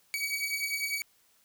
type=beating tone pair; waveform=sawtooth; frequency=2262 / 2272 Hz; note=C#7 / C#7; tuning=+34 / +42 cents; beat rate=10 Hz; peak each=-30 dBFS; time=0.14-1.02 s; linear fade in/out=0 ms; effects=white hiss -66 dBFS RMS until 1.44 s